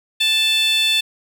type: tone with high-pass filter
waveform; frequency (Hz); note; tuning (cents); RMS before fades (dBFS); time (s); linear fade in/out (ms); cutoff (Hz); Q
15% pulse; 880; A5; 0; -17; 0.2-1.01; 10; 3200; 5.8
effects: none